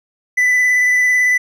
triangle tone with vibrato, 1993 Hz, B6, 15 cents sharp, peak -9 dBFS, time 0.37-1.38 s, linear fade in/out 10 ms, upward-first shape sine, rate 18 Hz, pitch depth 13 cents each way, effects none

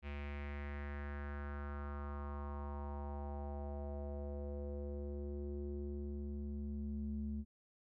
square tone with low-pass filter sweep, 71.9 Hz, D2, 36 cents flat, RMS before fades -43 dBFS, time 0.02-7.45 s, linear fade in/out 50 ms, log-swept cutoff 2500 to 200 Hz, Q 3.5, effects none

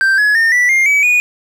triangle tone with pitch steps, 1568 / 1690.3 / 1822.1 / 1964.2 / 2117 / 2282 / 2460 Hz, G6 / G#6 / A#6 / B6 / C7 / C#7 / D#7, 0 / +30 / -40 / -10 / +20 / +50 / -20 cents, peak -7 dBFS, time 0.01-1.2 s, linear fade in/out 0 ms, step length 170 ms, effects 8-bit

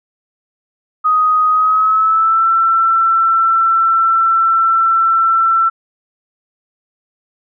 sine tone with pitch glide, 1251 to 1340.8 Hz, D#6 to E6, +9 to +29 cents, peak -9 dBFS, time 1.04-5.7 s, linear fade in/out 20 ms, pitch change +120 cents, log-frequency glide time 1.5-2.48 s, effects none

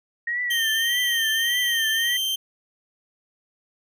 sine tone with vibrato, 1864.7 Hz, A#6, in tune, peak -23 dBFS, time 0.27-2.17 s, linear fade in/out 5 ms, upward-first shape triangle, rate 1.7 Hz, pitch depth 110 cents each way
40% pulse tone, 3136 Hz, G7, in tune, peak -22 dBFS, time 0.5-2.36 s, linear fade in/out 10 ms
effects none

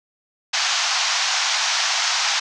white band-pass noise, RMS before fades -21 dBFS, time 0.53-2.4 s, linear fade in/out 10 ms, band 700 to 6400 Hz, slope 48 dB/octave, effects none

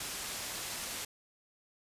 white low-pass noise, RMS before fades -40 dBFS, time 0-1.05 s, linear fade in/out 5 ms, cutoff 9900 Hz, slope 12 dB/octave, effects resampled to 32000 Hz

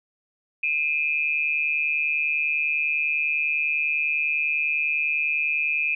sine tone pair together, 2420 / 2570 Hz, D#7 / E7, -49 / -45 cents, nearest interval minor second, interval 104 cents, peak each -24 dBFS, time 0.63-5.95 s, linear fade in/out 5 ms, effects none

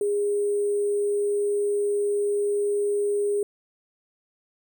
sine tone with sample-and-hold, 409.6 Hz, G#4, 24 cents flat, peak -21 dBFS, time 0.01-3.43 s, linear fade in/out 2 ms, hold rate 8820 Hz, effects none

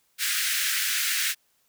pink high-pass noise, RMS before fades -26 dBFS, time 0.18-1.35 s, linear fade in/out 50 ms, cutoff 1500 Hz, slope 48 dB/octave, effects white hiss -68 dBFS RMS until 1.68 s

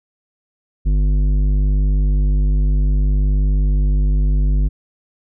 sine tone with tanh clipping, 49.69 Hz, G1, 24 cents sharp, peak -14 dBFS, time 0.85-4.69 s, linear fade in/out 20 ms, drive 11 dB, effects none

